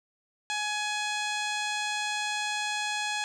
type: tone with low-pass filter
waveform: 15% pulse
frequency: 840 Hz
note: G#5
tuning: 19 cents sharp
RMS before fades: -31 dBFS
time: 0.5-3.24 s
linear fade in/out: 0 ms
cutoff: 6100 Hz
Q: 4
effects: none